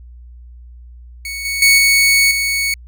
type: tone with level steps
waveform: sawtooth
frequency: 2221 Hz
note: C#7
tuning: 3 cents sharp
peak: -20 / -15 / -4 / -6 / -12 dBFS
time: 1.25-2.74 s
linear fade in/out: 2 ms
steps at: 1.45 / 1.62 / 1.78 / 2.31 s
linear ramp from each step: 2 ms
effects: added 60 Hz sine -35 dBFS peak until 2.87 s